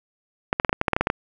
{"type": "clicks", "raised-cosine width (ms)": 0.5, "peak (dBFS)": -4, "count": 12, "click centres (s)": [0.529, 0.599, 0.648, 0.694, 0.729, 0.814, 0.882, 0.933, 0.965, 1.01, 1.071, 1.101], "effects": []}